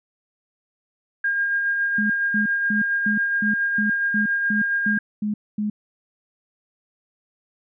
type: tone with tremolo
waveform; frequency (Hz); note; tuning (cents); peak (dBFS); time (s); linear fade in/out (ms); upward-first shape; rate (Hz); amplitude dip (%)
sine; 1615; G#6; -49; -18; 1.24-4.99; 5; sine; 7.2; 30
type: tone bursts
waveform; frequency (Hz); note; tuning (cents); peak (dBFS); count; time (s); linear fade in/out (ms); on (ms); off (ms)
sine; 210; G#3; +19; -21; 11; 1.98-5.7; 5; 120; 240
effects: none